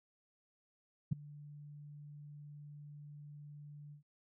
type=tone with ADSR envelope; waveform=sine; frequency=146.83 Hz; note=D3; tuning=in tune; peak=-26 dBFS; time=1.11-4.03 s; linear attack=15 ms; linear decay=8 ms; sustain=-23 dB; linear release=110 ms; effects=none